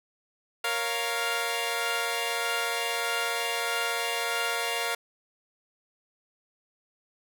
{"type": "chord", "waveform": "10% pulse", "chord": "Bb minor", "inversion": "none", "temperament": "equal", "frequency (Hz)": [466.2, 554.4, 698.5], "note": ["Bb4", "Db5", "F5"], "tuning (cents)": [0, 0, 0], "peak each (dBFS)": [-23, -26, -22], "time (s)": [0.64, 4.95], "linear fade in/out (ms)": 5, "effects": []}